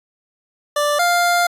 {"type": "tone pair in turn", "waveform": "25% pulse", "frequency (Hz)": [587.3, 699.7], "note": ["D5", "F5"], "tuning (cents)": [0, 3], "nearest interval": "minor third", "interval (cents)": 303, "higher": "second", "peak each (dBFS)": [-12, -10], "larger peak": "second", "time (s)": [[0.76, 0.99], [0.99, 1.47]], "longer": "second", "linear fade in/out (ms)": 5, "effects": ["resampled to 32000 Hz"]}